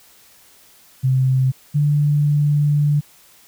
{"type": "tone pair in turn", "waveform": "sine", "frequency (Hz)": [130.81, 146.83], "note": ["C3", "D3"], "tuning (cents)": [0, 0], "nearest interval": "major second", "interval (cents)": 200, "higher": "second", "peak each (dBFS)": -13, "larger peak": "neither", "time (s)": [[1.03, 1.52], [1.74, 3.01]], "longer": "second", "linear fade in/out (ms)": 20, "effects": ["white hiss -50 dBFS RMS until 3.47 s"]}